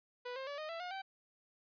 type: tone with pitch steps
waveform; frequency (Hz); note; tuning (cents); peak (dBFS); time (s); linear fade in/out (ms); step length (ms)
sawtooth; 492.9 / 531.3 / 572.8 / 617.4 / 665.6 / 717.5 / 773.4; B4 / C5 / D5 / D#5 / E5 / F5 / G5; -3 / +26 / -43 / -14 / +17 / +47 / -24; -37; 0.25-1.02; 10; 110
effects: resampled to 11025 Hz